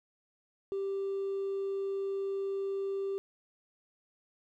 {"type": "tone with hard clipping", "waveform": "triangle", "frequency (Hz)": 392, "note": "G4", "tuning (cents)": 0, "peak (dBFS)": -31, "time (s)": [0.72, 3.18], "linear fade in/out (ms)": 0, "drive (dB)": 2, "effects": []}